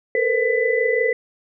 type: tone cluster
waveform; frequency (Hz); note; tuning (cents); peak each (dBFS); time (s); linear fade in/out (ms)
sine; 444.2 / 469.6 / 509 / 1999; A4 / A#4 / C5 / B6; +16 / +13 / -48 / +20; -22; 0.15-1.13; 2
effects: none